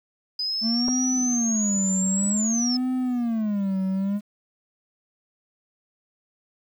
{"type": "exponential two-way sweep", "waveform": "sine", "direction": "up then down", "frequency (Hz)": [4978, 7902, 5170], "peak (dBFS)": -24, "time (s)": [0.39, 2.77], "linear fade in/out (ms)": 5, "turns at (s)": 2.29}
{"type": "tone with vibrato", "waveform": "triangle", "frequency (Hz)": 220.4, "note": "A3", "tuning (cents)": 3, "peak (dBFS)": -20, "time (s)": [0.61, 4.21], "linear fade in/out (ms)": 50, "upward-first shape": "sine", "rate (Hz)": 0.54, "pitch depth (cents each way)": 260}
{"type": "clicks", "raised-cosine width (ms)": 1, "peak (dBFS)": -20, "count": 2, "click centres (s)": [0.881, 0.886]}
{"effects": ["9-bit"]}